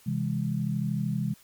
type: chord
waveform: sine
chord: C augmented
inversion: none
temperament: just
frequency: 130.81 / 163.52 / 204.4 Hz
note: C3 / E3 / G#3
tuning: 0 / -14 / -27 cents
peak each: -30 dBFS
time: 0.06-1.34 s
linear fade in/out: 10 ms
effects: white hiss -57 dBFS RMS until 1.43 s + MP3 96 kbps